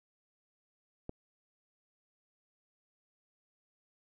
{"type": "click", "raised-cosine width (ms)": 2, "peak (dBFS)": -26, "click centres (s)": 1.094, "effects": []}